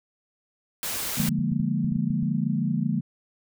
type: noise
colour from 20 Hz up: white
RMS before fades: -30 dBFS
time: 0.83-1.29 s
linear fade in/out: 0 ms
type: chord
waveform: sine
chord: Bb dominant seventh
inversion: first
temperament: equal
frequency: 146.83 / 174.61 / 207.7 / 233.1 Hz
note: D3 / F3 / Ab3 / Bb3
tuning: 0 / 0 / 0 / 0 cents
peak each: -28 dBFS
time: 1.17-3.01 s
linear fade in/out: 10 ms
type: clicks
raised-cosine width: 5 ms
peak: -25 dBFS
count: 10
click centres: 1.201 / 1.289 / 1.391 / 1.519 / 1.601 / 1.846 / 1.919 / 1.964 / 2.103 / 2.228 s
effects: none